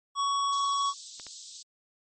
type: tone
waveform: square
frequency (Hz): 1119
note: C#6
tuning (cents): +16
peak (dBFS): -26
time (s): 0.15-0.94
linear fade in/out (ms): 50
type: high-pass noise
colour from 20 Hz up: pink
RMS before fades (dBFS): -43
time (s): 0.52-1.63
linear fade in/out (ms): 10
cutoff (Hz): 3700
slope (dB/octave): 48
type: clicks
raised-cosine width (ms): 0.2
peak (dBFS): -27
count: 2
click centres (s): 1.198 / 1.267
effects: MP3 32 kbps